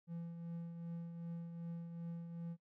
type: tone with tremolo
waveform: triangle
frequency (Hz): 168.8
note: E3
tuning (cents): +41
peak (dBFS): -39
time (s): 0.07-2.57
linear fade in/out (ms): 50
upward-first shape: triangle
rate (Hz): 2.6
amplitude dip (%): 50
effects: noise-tail reverb RT60 0.1 s tail -24 dB re dry